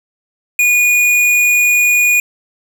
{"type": "tone with hard clipping", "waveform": "triangle", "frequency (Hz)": 2450, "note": "D#7", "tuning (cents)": -27, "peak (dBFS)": -10, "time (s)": [0.59, 2.2], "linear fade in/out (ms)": 2, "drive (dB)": 18, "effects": []}